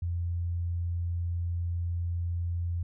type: tone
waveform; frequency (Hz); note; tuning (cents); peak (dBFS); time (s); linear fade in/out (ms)
sine; 86.2; F2; -22; -28; 0.02-2.83; 5
effects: none